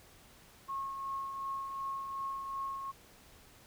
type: tone with tremolo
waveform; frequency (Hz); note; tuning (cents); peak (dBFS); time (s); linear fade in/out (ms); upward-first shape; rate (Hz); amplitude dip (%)
sine; 1088; C#6; -33; -34; 0.68-2.92; 20; triangle; 2.7; 45
effects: pink hiss -59 dBFS RMS until 3.66 s